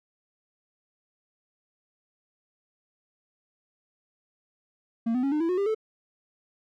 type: tone with pitch steps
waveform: triangle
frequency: 229.1 / 251.3 / 275.6 / 302.3 / 331.6 / 363.7 / 398.9 / 437.5 Hz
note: A#3 / B3 / C#4 / D#4 / E4 / F#4 / G4 / A4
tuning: -30 / +30 / -10 / -50 / +10 / -30 / +30 / -10 cents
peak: -21 dBFS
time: 5.06-5.748 s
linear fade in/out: 10 ms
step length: 86 ms
effects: none